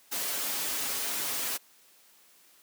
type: noise with comb filter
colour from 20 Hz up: white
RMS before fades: -32 dBFS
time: 0.11-1.58 s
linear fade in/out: 20 ms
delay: 7.2 ms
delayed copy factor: +0.55
effects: white hiss -60 dBFS RMS until 2.62 s + high-pass 200 Hz 12 dB/octave